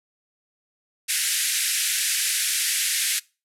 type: band-pass noise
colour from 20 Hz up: white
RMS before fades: -24 dBFS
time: 1.08-3.2 s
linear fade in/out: 20 ms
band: 1600 to 12000 Hz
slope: 48 dB/octave
effects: noise-tail reverb RT60 0.3 s tail -23 dB re dry